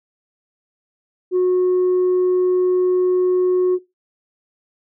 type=tone; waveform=sine; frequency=365 Hz; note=F#4; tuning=24 cents flat; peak=-11 dBFS; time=1.31-3.79 s; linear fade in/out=50 ms; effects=noise-tail reverb RT60 0.2 s tail -19 dB re dry + tanh soft clip ceiling -12 dBFS